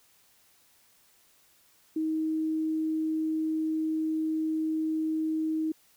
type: tone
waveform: sine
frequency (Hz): 315.7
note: D#4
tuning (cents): +25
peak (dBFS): -26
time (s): 1.96-5.72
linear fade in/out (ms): 5
effects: white hiss -63 dBFS RMS until 5.96 s